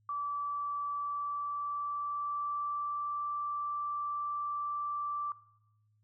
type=tone with pitch glide; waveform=sine; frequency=1157 to 1169.8 Hz; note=D6 to D6; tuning=-26 to -7 cents; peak=-33 dBFS; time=0.09-5.32 s; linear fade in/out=2 ms; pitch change=+19 cents; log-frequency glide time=0.92-3.21 s; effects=noise-tail reverb RT60 0.8 s tail -17 dB re dry + added 106 Hz sine -68 dBFS peak until 6.03 s